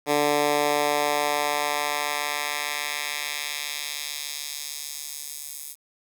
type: tone with high-pass filter sweep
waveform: 10% pulse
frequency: 146.83 Hz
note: D3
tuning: in tune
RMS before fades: -27 dBFS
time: 0.06-5.76 s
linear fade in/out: 50 ms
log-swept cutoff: 340 to 9300 Hz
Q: 0.91
effects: 8-bit